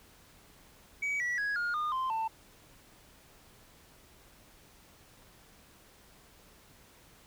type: tone with pitch steps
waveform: sine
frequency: 2272 / 1943.9 / 1663.2 / 1423 / 1217.5 / 1041.7 / 891.3 Hz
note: C#7 / B6 / G#6 / F6 / D#6 / C6 / A5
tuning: +42 / -28 / +2 / +32 / -38 / -8 / +22 cents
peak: -27 dBFS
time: 1.02-2.28 s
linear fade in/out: 10 ms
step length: 180 ms
effects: tanh soft clip ceiling -29 dBFS + pink hiss -59 dBFS RMS until 7.26 s